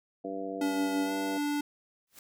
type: harmonic tone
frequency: 97.1 Hz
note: G2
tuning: 16 cents flat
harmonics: 2 / 3 / 4 / 5 / 6 / 7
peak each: -46 / -38 / -42 / -39 / -49 / -39 dBFS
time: 0.24-1.38 s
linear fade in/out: 10 ms
type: tone with pitch glide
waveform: square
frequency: 285.5 to 291.7 Hz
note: D4 to D4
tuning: -49 to -12 cents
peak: -29 dBFS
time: 0.61-1.61 s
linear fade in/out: 5 ms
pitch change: +37 cents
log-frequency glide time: 1.05-1.12 s
type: noise with exponential growth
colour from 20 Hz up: white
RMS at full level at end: -46 dBFS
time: 2.07-2.19 s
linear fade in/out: 2 ms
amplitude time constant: 24 ms
effects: none